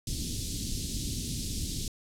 pink band-stop noise, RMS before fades -33 dBFS, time 0.07-1.88 s, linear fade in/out 2 ms, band 290 to 3800 Hz, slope 24 dB/octave, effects low-pass 10000 Hz 12 dB/octave

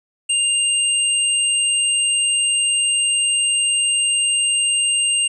sine tone pair together, 2800 / 8391 Hz, F7 / C9, +4 / +4 cents, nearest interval octave + perfect fifth, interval 1900 cents, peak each -18 dBFS, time 0.29-5.28 s, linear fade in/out 10 ms, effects none

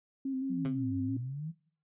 sine tone with vibrato, 265.3 Hz, C4, 24 cents sharp, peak -31 dBFS, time 0.25-1.17 s, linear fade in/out 5 ms, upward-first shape square, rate 6 Hz, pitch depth 27 cents each way
sine exponential two-way sweep, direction down then up, 195.2 to 96.2 to 165.9 Hz, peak -35 dBFS, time 0.49-1.52 s, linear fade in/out 20 ms, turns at 0.97 s
15% pulse tone with exponential decay, 133.7 Hz, C3, 38 cents sharp, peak -29 dBFS, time 0.65-0.77 s, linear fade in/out 2 ms, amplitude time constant 25 ms
effects noise-tail reverb RT60 0.5 s tail -18 dB re dry + resampled to 8000 Hz

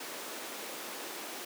pink high-pass noise, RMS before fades -42 dBFS, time 0-1.45 s, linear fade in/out 5 ms, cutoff 280 Hz, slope 24 dB/octave, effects none

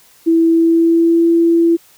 sine tone with pitch glide, 329.6 to 335.4 Hz, E4 to E4, 0 to +30 cents, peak -8 dBFS, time 0.26-1.77 s, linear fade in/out 20 ms, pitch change +30 cents, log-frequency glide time 0.49-1.27 s, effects white hiss -48 dBFS RMS until 1.97 s

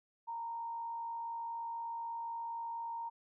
sine tone with frequency modulation, 926 Hz, A#5, 12 cents flat, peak -38 dBFS, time 0.27-3.1 s, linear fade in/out 20 ms, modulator 56.8 Hz, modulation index 0.25, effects none

